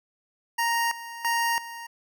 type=tone with tremolo; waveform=25% pulse; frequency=932.3 Hz; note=A#5; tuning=in tune; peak=-19 dBFS; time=0.58-1.87 s; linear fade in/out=10 ms; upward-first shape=square; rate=1.5 Hz; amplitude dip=80%; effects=none